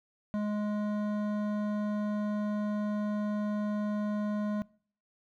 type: tone with hard clipping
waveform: sine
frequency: 209 Hz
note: G#3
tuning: 11 cents sharp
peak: -31 dBFS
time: 0.34-4.62 s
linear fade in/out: 0 ms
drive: 12 dB
effects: noise-tail reverb RT60 0.5 s tail -23 dB re dry